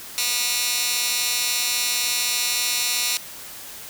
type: tone with high-pass filter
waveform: 15% pulse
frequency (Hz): 243.5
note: B3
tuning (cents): -24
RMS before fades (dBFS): -23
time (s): 0.18-3.17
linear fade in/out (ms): 0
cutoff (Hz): 3900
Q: 0.9
effects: white hiss -38 dBFS RMS until 3.89 s